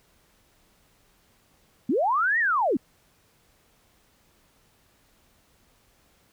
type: linear two-way sweep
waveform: sine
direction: up then down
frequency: 207.7 to 1936 to 207.7 Hz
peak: -20 dBFS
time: 1.89-2.77 s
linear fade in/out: 5 ms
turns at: 2.39 s
effects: pink hiss -63 dBFS RMS until 6.32 s